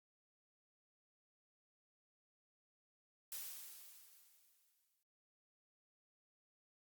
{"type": "noise with exponential decay", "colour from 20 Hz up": "blue", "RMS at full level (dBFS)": -45, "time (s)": [3.32, 5.03], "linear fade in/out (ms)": 1, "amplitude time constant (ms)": 370, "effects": ["Opus 48 kbps"]}